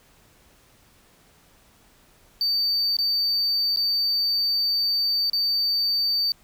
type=tone with dropouts; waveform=triangle; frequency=4598 Hz; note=D8; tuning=37 cents flat; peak=-19 dBFS; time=2.41-6.32 s; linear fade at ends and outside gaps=1 ms; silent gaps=2.968-2.987 / 3.761-3.771 / 5.299-5.332 s; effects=pink hiss -57 dBFS RMS until 6.43 s